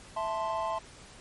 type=chord; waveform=triangle; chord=A minor; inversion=second; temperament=equal; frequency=659.3 / 880 / 1046.5 Hz; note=E5 / A5 / C6; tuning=0 / 0 / 0 cents; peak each=-32 dBFS; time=0.16-0.79 s; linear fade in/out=10 ms; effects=pink hiss -51 dBFS RMS until 1.2 s + MP3 48 kbps